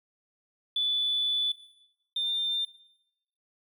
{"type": "tone pair in turn", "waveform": "triangle", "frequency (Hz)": [3475, 3598], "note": ["A7", "A7"], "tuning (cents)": [-22, 38], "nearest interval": "minor second", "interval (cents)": 60, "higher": "second", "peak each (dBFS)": [-21, -24], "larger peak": "first", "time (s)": [[0.76, 1.52], [2.16, 2.65]], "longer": "first", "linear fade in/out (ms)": 5, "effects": ["noise-tail reverb RT60 0.8 s tail -17 dB re dry", "tanh soft clip ceiling -23 dBFS"]}